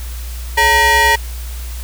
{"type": "ring-modulated tone", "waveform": "40% pulse", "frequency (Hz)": 493.2, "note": "B4", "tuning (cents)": -2, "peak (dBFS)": -5, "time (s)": [0.57, 1.16], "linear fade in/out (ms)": 10, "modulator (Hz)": 1410, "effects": ["added 60 Hz sine -23 dBFS peak until 1.83 s", "white hiss -35 dBFS RMS until 1.83 s"]}